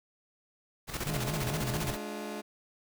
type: noise with tremolo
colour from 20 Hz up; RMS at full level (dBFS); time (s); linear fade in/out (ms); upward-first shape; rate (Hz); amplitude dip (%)
pink; -34; 0.87-1.98; 50; square; 15; 60
type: tone with vibrato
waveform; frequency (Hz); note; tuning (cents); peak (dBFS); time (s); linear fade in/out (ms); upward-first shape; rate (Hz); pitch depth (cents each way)
sine; 140; C#3; +18; -33; 1.06-1.92; 5; sine; 4.4; 230
type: chord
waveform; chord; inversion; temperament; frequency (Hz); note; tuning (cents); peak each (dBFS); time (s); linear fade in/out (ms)
20% pulse; D diminished; second; just; 211.4 / 293.7 / 352.4; Ab3 / D4 / F4; +31 / 0 / +16; -34 / -38 / -38; 1.08-2.42; 20
effects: none